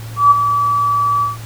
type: tone with ADSR envelope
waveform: sine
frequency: 1150 Hz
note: D6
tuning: 37 cents flat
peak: -3 dBFS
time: 0.16-1.37 s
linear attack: 150 ms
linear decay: 19 ms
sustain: -9 dB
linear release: 150 ms
effects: added 112 Hz sine -27 dBFS peak until 1.45 s + pink hiss -37 dBFS RMS until 1.45 s